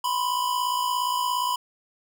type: tone pair together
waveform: square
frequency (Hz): 987.8 / 1045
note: B5 / C6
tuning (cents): 0 / -2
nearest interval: minor second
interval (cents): 98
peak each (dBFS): -25 / -30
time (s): 0.04-1.56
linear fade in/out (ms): 5
effects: none